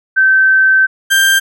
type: tone pair in turn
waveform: sine / 35% pulse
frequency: 1545 / 1582 Hz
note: G6 / G6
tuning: -26 / +15 cents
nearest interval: unison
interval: 41 cents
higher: second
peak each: -6 dBFS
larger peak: neither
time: 0.16-0.87 / 1.1-1.4 s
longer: first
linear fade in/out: 20 ms
effects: none